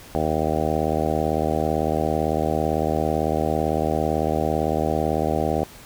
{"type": "harmonic tone", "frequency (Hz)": 77.9, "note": "D#2", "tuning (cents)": 3, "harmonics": [1, 2, 3, 4, 5, 6, 7, 8, 9, 10], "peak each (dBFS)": [-29, -29, -29, -29, -29, -29, -29, -29, -29, -29], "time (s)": [0.15, 5.64], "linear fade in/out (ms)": 0, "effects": ["pink hiss -44 dBFS RMS until 5.85 s"]}